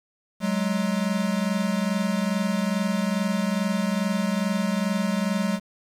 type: tone pair together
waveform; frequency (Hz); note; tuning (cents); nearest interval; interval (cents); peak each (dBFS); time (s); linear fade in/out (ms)
square; 187.63 / 210; F#3 / G#3; +24 / +19; major second; 195; -26; 0.4-5.6; 50
effects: low-pass 11000 Hz 12 dB/octave + 8-bit